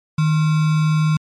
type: tone with sample-and-hold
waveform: sine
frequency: 155.56 Hz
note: D#3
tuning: in tune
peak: -13 dBFS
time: 0.18-1.17 s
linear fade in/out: 5 ms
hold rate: 1225 Hz
effects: low-pass 6000 Hz 12 dB/octave + MP3 64 kbps